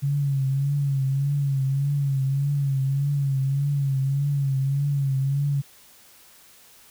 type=tone with vibrato; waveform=sine; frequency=138.59 Hz; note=C#3; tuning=in tune; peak=-20 dBFS; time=0.02-5.62 s; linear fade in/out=20 ms; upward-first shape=triangle; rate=1.7 Hz; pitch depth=70 cents each way; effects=white hiss -52 dBFS RMS until 6.9 s